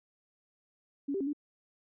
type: tone with pitch steps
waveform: sine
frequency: 280.8 / 391.7 / 275 / 293.4 Hz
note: C#4 / G4 / C#4 / D4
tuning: +22 / -1 / -14 / -2 cents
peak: -30 dBFS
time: 1.08-1.332 s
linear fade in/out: 10 ms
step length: 63 ms
effects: none